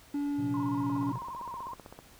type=tone with pitch glide; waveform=triangle; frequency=286.8 to 282 Hz; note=D4 to C#4; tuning=-41 to +30 cents; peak=-27 dBFS; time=0.14-1.12 s; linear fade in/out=5 ms; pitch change=-29 cents; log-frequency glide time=0.35-0.96 s
type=chord; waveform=triangle; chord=Bb suspended second; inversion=none; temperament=equal with one note detuned; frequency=116.54 / 130.81 / 176.03 Hz; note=Bb2 / C3 / F3; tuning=0 / 0 / +14 cents; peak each=-36 / -37 / -41 dBFS; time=0.38-1.19 s; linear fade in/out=10 ms
type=tone with vibrato; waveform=sine; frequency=1000 Hz; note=B5; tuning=21 cents sharp; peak=-37 dBFS; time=0.54-1.74 s; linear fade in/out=2 ms; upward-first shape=square; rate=17 Hz; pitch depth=92 cents each way
type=click train; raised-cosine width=1 ms; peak=-31 dBFS; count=18; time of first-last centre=0.9-1.99 s; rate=15.6 Hz
effects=pink hiss -56 dBFS RMS until 2.19 s